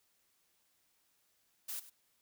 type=noise with echo; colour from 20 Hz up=blue; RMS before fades=-41 dBFS; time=1.68-1.8 s; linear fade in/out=10 ms; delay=100 ms; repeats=1; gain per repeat=-15 dB; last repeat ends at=1.9 s; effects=white hiss -75 dBFS RMS until 2.21 s